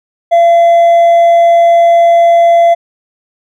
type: tone with hard clipping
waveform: sine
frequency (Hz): 681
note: F5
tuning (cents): -44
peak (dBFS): -4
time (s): 0.31-2.75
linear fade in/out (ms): 20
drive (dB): 2
effects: none